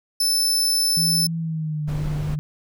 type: tone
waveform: sawtooth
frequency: 5274 Hz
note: E8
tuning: in tune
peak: -15 dBFS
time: 0.2-1.27 s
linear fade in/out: 5 ms
type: tone with pitch glide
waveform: sine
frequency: 164.81 to 149.4 Hz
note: E3 to D3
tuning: 0 to +30 cents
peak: -23 dBFS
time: 0.97-2.39 s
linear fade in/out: 0 ms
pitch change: -170 cents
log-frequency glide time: 1.38-1.87 s
type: noise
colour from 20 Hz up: brown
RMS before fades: -29 dBFS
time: 1.87-2.36 s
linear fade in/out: 20 ms
effects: none